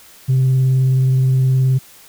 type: tone with vibrato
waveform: sine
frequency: 130.81 Hz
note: C3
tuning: in tune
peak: -9 dBFS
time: 0.28-1.79 s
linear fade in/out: 20 ms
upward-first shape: triangle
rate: 19 Hz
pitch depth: 19 cents each way
effects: tanh soft clip ceiling -9 dBFS + white hiss -44 dBFS RMS until 2.08 s